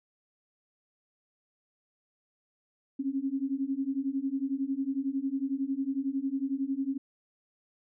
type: beating tone pair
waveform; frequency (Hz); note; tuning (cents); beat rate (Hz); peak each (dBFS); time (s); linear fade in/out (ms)
sine; 265.5 / 276.5; C4 / C#4; +25 / -4; 11; -32 / -31; 2.99-6.98; 10
effects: none